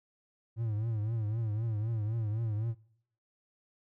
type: tone with vibrato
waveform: triangle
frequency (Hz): 110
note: A2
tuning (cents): 0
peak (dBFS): -28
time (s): 0.56-2.75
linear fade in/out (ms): 50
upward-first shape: triangle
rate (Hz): 3.9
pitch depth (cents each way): 120
effects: noise-tail reverb RT60 0.7 s tail -22 dB re dry